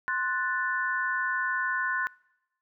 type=chord; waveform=sine; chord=F# diminished; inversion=second; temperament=equal; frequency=1046.5 / 1480 / 1760 Hz; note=C6 / F#6 / A6; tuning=0 / 0 / 0 cents; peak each=-32 / -29 / -31 dBFS; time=0.08-2.07 s; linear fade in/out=0 ms; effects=noise-tail reverb RT60 0.9 s tail -24 dB re dry